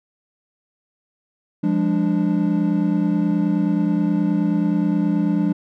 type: chord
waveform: triangle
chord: D diminished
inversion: first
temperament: equal with one note detuned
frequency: 174.61 / 204 / 293.7 Hz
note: F3 / Ab3 / D4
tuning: 0 / -31 / 0 cents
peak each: -19 dBFS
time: 1.63-5.53 s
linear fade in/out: 10 ms
effects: none